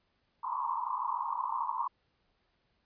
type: band-pass noise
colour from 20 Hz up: white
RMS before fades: -34 dBFS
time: 0.43-1.88 s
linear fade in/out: 10 ms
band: 900 to 1100 Hz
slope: 96 dB/octave
effects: pink hiss -75 dBFS RMS until 2.85 s + resampled to 11025 Hz